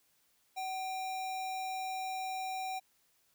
sine tone with sample-and-hold, 756 Hz, F#5, 37 cents sharp, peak -35 dBFS, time 0.56-2.8 s, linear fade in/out 20 ms, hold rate 3150 Hz, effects white hiss -72 dBFS RMS until 3.34 s

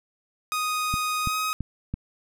sawtooth tone with pitch glide, 1245 to 1260.9 Hz, D#6 to D#6, +1 to +23 cents, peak -21 dBFS, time 0.52-1.53 s, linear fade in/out 0 ms, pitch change +22 cents, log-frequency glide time 1.21-1.37 s
click train, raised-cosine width 5 ms, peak -16 dBFS, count 4, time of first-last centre 0.94-1.94 s, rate 3 Hz
effects none

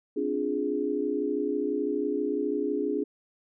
sine chord, D half-diminished seventh, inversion third, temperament equal, 261.6 / 293.7 / 349.2 / 415.3 Hz, C4 / D4 / F4 / Ab4, 0 / 0 / 0 / 0 cents, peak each -34 / -30 / -34 / -29 dBFS, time 0.16-3.04 s, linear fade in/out 10 ms, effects none

